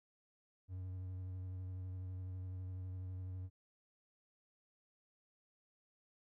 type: tone with vibrato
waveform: triangle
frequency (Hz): 92.5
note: F#2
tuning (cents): 0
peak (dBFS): -40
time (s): 0.68-3.5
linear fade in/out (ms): 50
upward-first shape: sine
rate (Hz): 12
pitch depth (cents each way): 20
effects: none